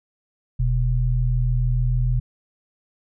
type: tone pair together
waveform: sine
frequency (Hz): 43.41 / 123.47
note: F1 / B2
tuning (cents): -10 / 0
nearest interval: octave + tritone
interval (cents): 1810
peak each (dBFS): -20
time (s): 0.59-2.2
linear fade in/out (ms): 10
effects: none